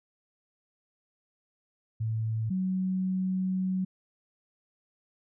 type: tone pair in turn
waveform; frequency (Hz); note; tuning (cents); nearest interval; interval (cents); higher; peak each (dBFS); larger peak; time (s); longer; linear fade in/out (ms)
sine; 111.1 / 186.85; A2 / F#3; +17 / +17; major sixth; 900; second; -27 / -26; second; 2-2.5 / 2.5-3.85; second; 10
effects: none